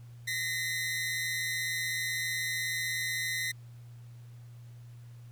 sawtooth tone pair together, 1861.9 / 2029 Hz, A#6 / B6, -3 / +46 cents, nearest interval minor second, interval 149 cents, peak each -31 / -30 dBFS, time 0.27-3.52 s, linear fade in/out 10 ms, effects added 119 Hz sine -46 dBFS peak until 5.31 s + pink hiss -65 dBFS RMS until 5.31 s

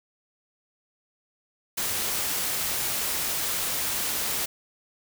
white noise, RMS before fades -28 dBFS, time 1.77-4.46 s, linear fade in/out 10 ms, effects none

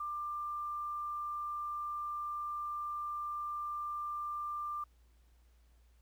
sine tone with quantisation, 1189 Hz, D6, 21 cents sharp, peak -36 dBFS, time 0-4.84 s, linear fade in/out 5 ms, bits 11, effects added 59 Hz sine -62 dBFS peak until 6.01 s + pink hiss -75 dBFS RMS until 6.01 s

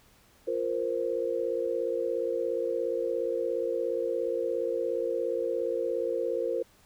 sine chord, F suspended fourth, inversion none, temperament equal, 349.2 / 466.2 / 523.3 Hz, F4 / Bb4 / C5, 0 / 0 / 0 cents, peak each -34 / -30 / -31 dBFS, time 0.47-6.63 s, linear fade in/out 10 ms, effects pink hiss -61 dBFS RMS until 6.85 s

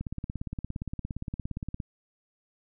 click train, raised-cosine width 5 ms, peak -21 dBFS, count 32, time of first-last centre 0.01-1.802 s, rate 17.3 Hz, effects none

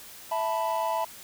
triangle chord, E suspended fourth, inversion none, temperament equal, 659.3 / 880 / 987.8 Hz, E5 / A5 / B5, 0 / 0 / 0 cents, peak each -28 dBFS, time 0.31-1.05 s, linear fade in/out 10 ms, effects white hiss -46 dBFS RMS until 1.23 s

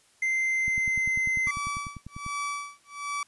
triangle tone with pitch glide, 2080 to 2066 Hz, C7 to C7, -11 to -22 cents, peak -22 dBFS, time 0.22-1.51 s, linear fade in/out 5 ms, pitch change -11 cents, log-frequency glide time 0.44-1.19 s
click train, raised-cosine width 5 ms, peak -27 dBFS, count 17, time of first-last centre 0.68-2.264 s, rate 10.1 Hz
30% pulse tone with tremolo, 1151 Hz, D6, 35 cents flat, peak -26 dBFS, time 1.47-3.23 s, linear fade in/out 2 ms, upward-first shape sine, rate 1.3 Hz, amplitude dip 100%
effects white hiss -62 dBFS RMS until 3.27 s + resampled to 24000 Hz

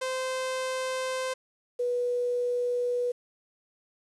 sawtooth / sine tone pair in turn, 518 / 488.9 Hz, C5 / B4, -17 / -18 cents, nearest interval minor second, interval 101 cents, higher first, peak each -25 dBFS, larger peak neither, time 0.01-1.34 / 1.79-3.12 s, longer neither, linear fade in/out 10 ms, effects resampled to 24000 Hz + 9-bit

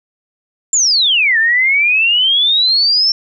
sine exponential two-way sweep, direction down then up, 7380 to 1754 to 5440 Hz, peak -9 dBFS, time 0.73-3.12 s, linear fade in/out 2 ms, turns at 1.38 s, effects none

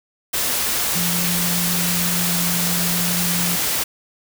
sine tone in noise, 174.61 Hz, F3, in tune, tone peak -23 dBFS, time 0.95-3.56 s, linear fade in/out 10 ms, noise white, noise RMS -21 dBFS, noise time 0.33-3.84 s, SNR -5 dB, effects none

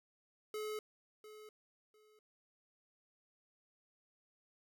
square tone with echo, 427.6 Hz, A4, 49 cents flat, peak -40 dBFS, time 0.54-0.79 s, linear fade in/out 2 ms, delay 700 ms, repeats 2, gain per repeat -13 dB, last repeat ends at 2.19 s, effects none

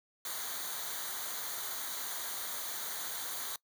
white noise with comb filter, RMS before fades -39 dBFS, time 0.25-3.56 s, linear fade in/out 2 ms, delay 0.38 ms, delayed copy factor -0.7, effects noise-tail reverb RT60 0.1 s tail -22 dB re dry

